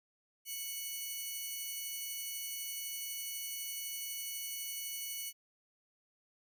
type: tone pair together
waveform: 5% pulse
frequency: 2217 / 2960 Hz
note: C#7 / F#7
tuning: 0 / 0 cents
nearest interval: perfect fourth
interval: 500 cents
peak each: -34 / -32 dBFS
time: 0.45-5.33 s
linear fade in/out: 50 ms
effects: none